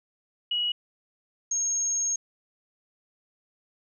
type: tone pair in turn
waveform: sine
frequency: 2912 / 6520 Hz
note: F#7 / G#8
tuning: -28 / -33 cents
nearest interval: octave + major second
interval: 1395 cents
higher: second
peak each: -24 dBFS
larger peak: neither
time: 0.51-0.72 / 1.51-2.16 s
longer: second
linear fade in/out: 5 ms
effects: none